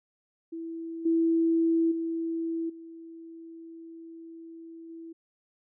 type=tone with level steps; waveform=sine; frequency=329.6 Hz; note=E4; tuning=in tune; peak=-34 / -21 / -28 / -42 / -40 dBFS; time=0.52-5.13 s; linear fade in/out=10 ms; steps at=1.05 / 1.91 / 2.69 / 4.89 s; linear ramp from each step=10 ms; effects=none